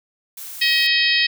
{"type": "noise", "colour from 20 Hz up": "blue", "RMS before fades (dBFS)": -34, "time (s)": [0.37, 0.87], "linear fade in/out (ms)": 5}
{"type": "harmonic tone", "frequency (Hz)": 635, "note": "D#5", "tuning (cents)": 35, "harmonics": [3, 4, 5, 6, 7, 8], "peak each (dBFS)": [-20, -21, -22, -23, -23, -24], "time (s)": [0.61, 1.27], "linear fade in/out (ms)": 10}
{"effects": []}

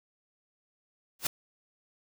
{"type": "noise with exponential growth", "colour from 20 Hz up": "white", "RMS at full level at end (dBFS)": -22, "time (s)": [1.19, 1.27], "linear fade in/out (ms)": 5, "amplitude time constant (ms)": 16, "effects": []}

